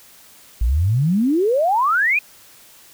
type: exponential sweep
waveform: sine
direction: up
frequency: 51.91 to 2542 Hz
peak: -14 dBFS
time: 0.61-2.19 s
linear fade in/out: 5 ms
effects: white hiss -47 dBFS RMS until 2.93 s